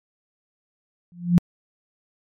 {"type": "tone with exponential growth", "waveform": "sine", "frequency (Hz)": 174.61, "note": "F3", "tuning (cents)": 0, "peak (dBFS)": -8, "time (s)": [1.12, 1.38], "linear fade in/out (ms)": 0, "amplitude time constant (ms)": 56, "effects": ["MP3 64 kbps"]}